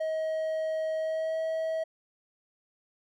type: tone with pitch glide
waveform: triangle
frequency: 634 to 642.9 Hz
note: D#5 to E5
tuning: +32 to -43 cents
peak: -26 dBFS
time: 0-1.84 s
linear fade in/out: 10 ms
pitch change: +25 cents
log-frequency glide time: 0.97-1.39 s
effects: none